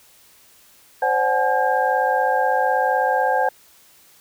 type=tone cluster; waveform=sine; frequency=520 / 576 / 752 / 851 / 1606 Hz; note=C5 / D5 / F#5 / G#5 / G6; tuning=-11 / -34 / +28 / +42 / +41 cents; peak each=-22 / -28 / -21 / -21 / -25 dBFS; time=1.02-3.49 s; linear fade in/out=5 ms; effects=white hiss -52 dBFS RMS until 4.2 s